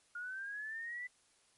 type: linear sweep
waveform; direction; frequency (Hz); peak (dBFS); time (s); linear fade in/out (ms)
sine; up; 1417 to 1991; -40; 0.15-1.07; 5
effects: white hiss -70 dBFS RMS until 1.57 s + MP3 48 kbps